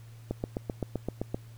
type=click train; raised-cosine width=2 ms; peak=-17 dBFS; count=9; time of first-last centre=0.31-1.345 s; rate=7.73 Hz; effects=added 114 Hz sine -46 dBFS peak until 1.57 s + pink hiss -60 dBFS RMS until 1.57 s